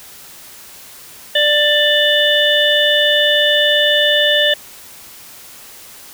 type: harmonic tone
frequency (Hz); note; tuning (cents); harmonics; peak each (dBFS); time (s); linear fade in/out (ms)
591; D5; +11; 1 / 3 / 5 / 6; -16 / -16 / -16 / -16; 1.35-4.54; 5
effects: white hiss -38 dBFS RMS until 6.13 s